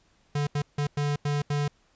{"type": "tone bursts at uneven times", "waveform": "square", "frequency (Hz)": 145.4, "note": "D3", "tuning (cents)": -17, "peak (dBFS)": -25, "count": 6, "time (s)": [[0.35, 0.47], [0.55, 0.62], [0.78, 0.87], [0.97, 1.16], [1.25, 1.42], [1.5, 1.68]], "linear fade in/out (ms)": 5, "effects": ["pink hiss -65 dBFS RMS until 1.95 s", "resampled to 16000 Hz"]}